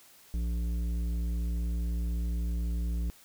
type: tone with tanh clipping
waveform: triangle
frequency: 58 Hz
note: A#1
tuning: 8 cents flat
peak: -30 dBFS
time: 0.34-3.1 s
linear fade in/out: 0 ms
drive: 15 dB
effects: white hiss -57 dBFS RMS until 3.24 s